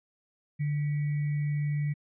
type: tone with sample-and-hold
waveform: sine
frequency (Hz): 146.83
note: D3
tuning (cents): 0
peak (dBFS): -26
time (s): 0.59-1.94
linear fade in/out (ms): 20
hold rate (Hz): 2100
effects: resampled to 8000 Hz